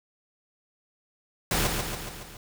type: noise with echo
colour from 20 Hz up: pink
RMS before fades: -25 dBFS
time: 1.51-1.67 s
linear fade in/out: 2 ms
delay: 140 ms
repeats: 5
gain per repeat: -4 dB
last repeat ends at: 2.37 s
effects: none